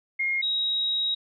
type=tone pair in turn; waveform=sine; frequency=2138 / 3809 Hz; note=C7 / A#7; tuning=+37 / +37 cents; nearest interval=minor seventh; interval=1000 cents; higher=second; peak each=-23 dBFS; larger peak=neither; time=0.19-0.42 / 0.42-1.15 s; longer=second; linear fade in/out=10 ms; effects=none